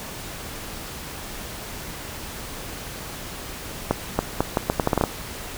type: accelerating click train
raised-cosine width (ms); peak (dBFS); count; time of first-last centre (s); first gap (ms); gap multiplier
1; -4; 11; 3.91-5.038; 280; 0.77
effects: pink hiss -35 dBFS RMS until 5.57 s